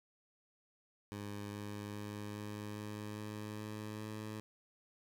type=tone with pitch steps; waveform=15% pulse; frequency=102.5 / 103.21 / 103.93 / 104.65 / 105.38 / 106.11 / 106.85 / 107.6 Hz; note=G#2 / G#2 / G#2 / G#2 / G#2 / G#2 / G#2 / A2; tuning=-22 / -10 / +2 / +14 / +26 / +38 / +50 / -38 cents; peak=-36 dBFS; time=1.12-4.4 s; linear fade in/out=0 ms; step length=410 ms; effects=none